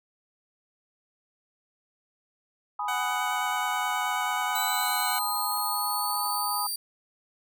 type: chord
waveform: sine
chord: G# minor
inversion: none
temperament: equal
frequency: 830.6 / 987.8 / 1244.5 Hz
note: G#5 / B5 / D#6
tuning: 0 / 0 / 0 cents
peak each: -32 / -33 / -32 dBFS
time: 2.79-6.67 s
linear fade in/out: 5 ms
type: tone with vibrato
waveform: 15% pulse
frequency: 746 Hz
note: F#5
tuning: 14 cents sharp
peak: -23 dBFS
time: 2.88-5.19 s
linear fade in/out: 5 ms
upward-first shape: sine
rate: 9.4 Hz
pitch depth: 10 cents each way
type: exponential sweep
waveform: 10% pulse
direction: up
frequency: 3951 to 4700 Hz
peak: -23 dBFS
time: 4.55-6.76 s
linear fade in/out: 5 ms
effects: none